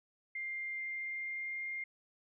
sine tone with pitch glide, 2100 to 2116 Hz, C7 to C7, +6 to +19 cents, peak -37 dBFS, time 0.35-1.84 s, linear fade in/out 5 ms, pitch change +13 cents, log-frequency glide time 0.68-1.66 s, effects none

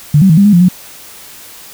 sine tone with pitch steps, 147.8 / 191.7 / 159.1 / 199.8 / 207.5 / 174 / 181.5 Hz, D3 / G3 / D#3 / G3 / G#3 / F3 / F#3, +11 / -38 / +39 / +33 / -1 / -6 / -33 cents, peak -3 dBFS, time 0.14-0.686 s, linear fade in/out 5 ms, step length 78 ms, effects white hiss -34 dBFS RMS until 1.73 s

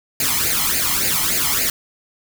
white noise with flanger, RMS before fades -19 dBFS, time 0.2-1.7 s, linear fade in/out 2 ms, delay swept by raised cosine 0.43 to 0.98 ms, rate 3.5 Hz, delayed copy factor +0.75, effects none

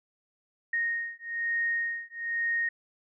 sine beating tone pair, 1859 / 1860.1 Hz, A#6 / A#6, -5 / -4 cents, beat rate 1.1 Hz, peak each -31 dBFS, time 0.73-2.69 s, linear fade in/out 5 ms, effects none

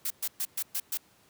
blue noise bursts, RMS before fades -31 dBFS, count 6, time 0.05-0.974 s, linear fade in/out 5 ms, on 54 ms, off 120 ms, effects pink hiss -62 dBFS RMS until 1.29 s + high-pass 100 Hz 12 dB/octave

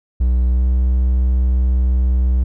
triangle tone with pitch glide, 61.74 to 62.89 Hz, B1 to B1, 0 to +32 cents, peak -10 dBFS, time 0.2-2.44 s, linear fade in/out 10 ms, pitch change +32 cents, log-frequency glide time 0.51-0.64 s, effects none

